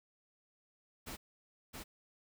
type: noise with echo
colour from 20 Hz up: pink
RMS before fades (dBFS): -45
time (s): 1.06-1.17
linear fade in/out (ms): 20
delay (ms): 670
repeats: 1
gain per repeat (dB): -2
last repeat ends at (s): 1.84
effects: none